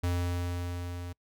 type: tone with level ramp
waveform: square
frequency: 88 Hz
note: F2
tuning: 14 cents sharp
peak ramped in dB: -27 to -38 dBFS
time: 0.03-1.13 s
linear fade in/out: 10 ms
effects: noise-tail reverb RT60 0.1 s tail -26 dB re dry